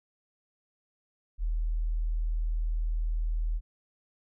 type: tone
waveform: sine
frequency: 39.99 Hz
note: D#1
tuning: 48 cents sharp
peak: -26 dBFS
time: 1.38-3.61 s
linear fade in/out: 50 ms
effects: none